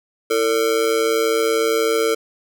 square tone with amplitude modulation, 450.9 Hz, A4, 42 cents sharp, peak -13 dBFS, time 0.3-2.15 s, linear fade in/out 10 ms, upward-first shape sine, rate 120 Hz, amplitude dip 80%, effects none

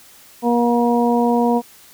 harmonic tone, 238.3 Hz, A#3, 38 cents sharp, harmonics 1 / 2 / 3 / 4, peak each -16 / -19 / -21 / -22 dBFS, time 0.42-1.62 s, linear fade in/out 50 ms, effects white hiss -46 dBFS RMS until 1.93 s

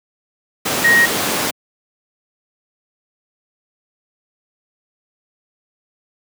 sine tone in noise, 1878 Hz, A#6, 12 cents sharp, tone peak -9 dBFS, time 0.84-1.06 s, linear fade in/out 10 ms, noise pink, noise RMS -18 dBFS, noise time 0.65-1.51 s, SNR +6 dB, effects high-pass 200 Hz 12 dB/octave

